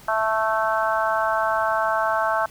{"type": "harmonic tone", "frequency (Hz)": 220, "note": "A3", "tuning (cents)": 0, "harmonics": [3, 4, 5, 6, 7], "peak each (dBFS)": [-24, -25, -26, -27, -27], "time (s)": [0.08, 2.46], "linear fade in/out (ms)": 5, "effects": ["pink hiss -47 dBFS RMS until 2.5 s"]}